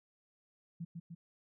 sine tone with echo, 167.8 Hz, E3, 31 cents sharp, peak -38 dBFS, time 0.8-0.85 s, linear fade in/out 10 ms, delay 150 ms, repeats 2, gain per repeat -3 dB, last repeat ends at 1.15 s, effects none

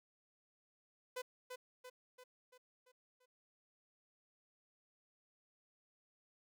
sawtooth tone with echo, 503 Hz, B4, 32 cents sharp, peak -37 dBFS, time 1.16-1.22 s, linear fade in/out 10 ms, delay 340 ms, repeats 6, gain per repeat -5 dB, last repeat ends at 3.26 s, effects none

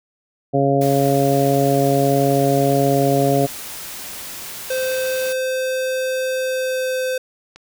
harmonic tone, 138.59 Hz, C#3, in tune, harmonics 1 / 2 / 3 / 4 / 5, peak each -20 / -20 / -20 / -20 / -20 dBFS, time 0.53-3.47 s, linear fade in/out 20 ms
white noise, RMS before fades -32 dBFS, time 0.81-5.33 s, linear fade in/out 5 ms
square tone with pitch glide, 518 to 514.7 Hz, C5 to C5, -17 to -29 cents, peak -20 dBFS, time 4.7-7.18 s, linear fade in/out 5 ms, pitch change -12 cents, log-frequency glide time 6.38-7.03 s
click, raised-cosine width 0.2 ms, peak -23 dBFS, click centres 7.56 s
effects none

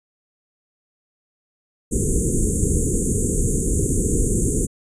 pink band-stop noise, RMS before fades -19 dBFS, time 1.91-4.67 s, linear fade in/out 20 ms, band 480 to 6700 Hz, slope 96 dB/octave, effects resampled to 22050 Hz

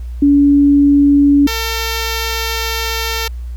sine / 5% pulse tone pair in turn, 284.6 / 451.8 Hz, C#4 / A4, +46 / +46 cents, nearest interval minor sixth, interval 800 cents, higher second, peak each -6 dBFS, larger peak neither, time 0.22-1.47 / 1.47-3.28 s, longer second, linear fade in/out 5 ms, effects added 60 Hz sine -22 dBFS peak until 3.56 s + pink hiss -51 dBFS RMS until 3.56 s

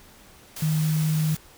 sine tone in noise, 155.56 Hz, D#3, in tune, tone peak -20 dBFS, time 0.62-1.35 s, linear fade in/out 5 ms, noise white, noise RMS -36 dBFS, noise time 0.56-1.37 s, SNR +13 dB, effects pink hiss -51 dBFS RMS until 1.57 s

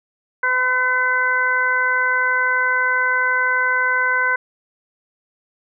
harmonic tone, 507 Hz, B4, 45 cents sharp, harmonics 1 / 2 / 3 / 4, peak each -29 / -22 / -17 / -24 dBFS, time 0.43-4.36 s, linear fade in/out 5 ms, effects none

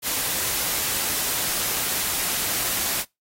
white noise, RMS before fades -25 dBFS, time 0.02-3.05 s, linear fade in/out 50 ms, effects noise-tail reverb RT60 0.2 s tail -24 dB re dry + AAC 48 kbps

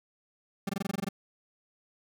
40% pulse tone bursts, 196 Hz, G3, in tune, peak -28 dBFS, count 10, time 0.67-1.089 s, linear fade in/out 5 ms, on 23 ms, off 21 ms, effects none

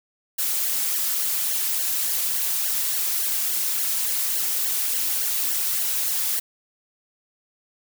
blue noise with flanger, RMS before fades -24 dBFS, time 0.38-6.4 s, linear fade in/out 10 ms, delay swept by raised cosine 0.8 to 4.3 ms, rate 3.5 Hz, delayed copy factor -0.85, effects none

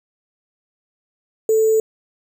sine tone with sample-and-hold, 440 Hz, A4, in tune, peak -12 dBFS, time 1.49-1.8 s, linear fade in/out 2 ms, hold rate 7350 Hz, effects none

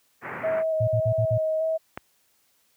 white band-pass noise, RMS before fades -35 dBFS, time 0.21-0.64 s, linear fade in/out 50 ms, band 100 to 2100 Hz, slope 48 dB/octave
sine tone with vibrato, 637 Hz, D#5, 41 cents sharp, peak -22 dBFS, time 0.43-1.78 s, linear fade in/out 20 ms, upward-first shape square, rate 1.7 Hz, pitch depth 15 cents each way
sine tone bursts, 113.6 Hz, A#2, 44 cents flat, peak -21 dBFS, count 5, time 0.8-1.38 s, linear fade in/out 10 ms, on 76 ms, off 50 ms
click, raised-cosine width 0.5 ms, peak -17 dBFS, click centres 1.975 s
effects white hiss -66 dBFS RMS until 2.76 s + high-pass 60 Hz 12 dB/octave

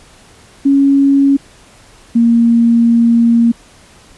sine tone pair in turn, 277.1 / 233 Hz, C#4 / A#3, -1 / -1 cents, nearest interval minor third, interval 300 cents, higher first, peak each -6 dBFS, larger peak neither, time 0.65-1.37 / 2.15-3.52 s, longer second, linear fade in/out 10 ms, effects pink hiss -43 dBFS RMS until 4.17 s + resampled to 24000 Hz

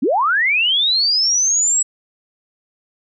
sine linear sweep, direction up, 206.8 to 7820 Hz, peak -13 dBFS, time 0.02-1.83 s, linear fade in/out 10 ms, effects none

